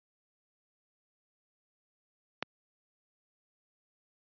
click, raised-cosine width 0.3 ms, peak -14 dBFS, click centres 2.426 s, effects high-pass 150 Hz 12 dB/octave + resampled to 11025 Hz

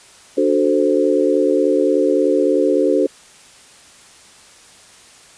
sine chord, D dominant seventh, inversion none, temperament equal, 293.7 / 370 / 440 / 523.3 Hz, D4 / F#4 / A4 / C5, 0 / 0 / 0 / 0 cents, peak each -18 dBFS, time 0.37-3.07 s, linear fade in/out 10 ms, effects white hiss -45 dBFS RMS until 5.37 s + resampled to 22050 Hz

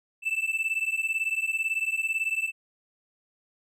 triangle beating tone pair, 2637 / 2655 Hz, E7 / E7, 0 / +12 cents, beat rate 18 Hz, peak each -27 dBFS, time 0.22-2.52 s, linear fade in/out 50 ms, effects none

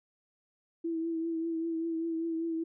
sine tone with vibrato, 328.9 Hz, E4, 4 cents flat, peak -30 dBFS, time 0.84-2.64 s, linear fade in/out 10 ms, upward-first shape triangle, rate 5.1 Hz, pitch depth 35 cents each way, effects none

